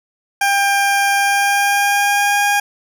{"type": "tone with pitch glide", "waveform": "20% pulse", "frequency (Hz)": [798, 813.8], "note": ["G5", "G#5"], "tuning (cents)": [31, -35], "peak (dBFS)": -8, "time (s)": [0.41, 2.6], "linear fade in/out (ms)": 5, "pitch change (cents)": 34, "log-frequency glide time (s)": [1.14, 2.42], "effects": []}